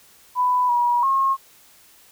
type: tone with pitch steps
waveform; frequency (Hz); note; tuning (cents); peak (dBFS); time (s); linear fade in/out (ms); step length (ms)
sine; 995 / 963 / 1080; B5 / B5 / C#6; +13 / -44 / -45; -16; 0.35-1.37; 50; 340
effects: white hiss -52 dBFS RMS until 2.11 s